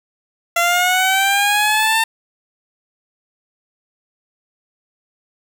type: linear sweep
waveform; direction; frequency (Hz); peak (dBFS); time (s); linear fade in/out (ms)
15% pulse; up; 680 to 903; -7; 0.56-2.04; 5
effects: 7-bit